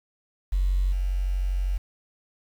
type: tone with level steps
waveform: sine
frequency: 46.25 Hz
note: F#1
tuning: in tune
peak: -19 / -22 dBFS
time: 0.52-1.78 s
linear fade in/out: 10 ms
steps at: 0.92 s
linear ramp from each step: 5 ms
effects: tanh soft clip ceiling -15 dBFS + 8-bit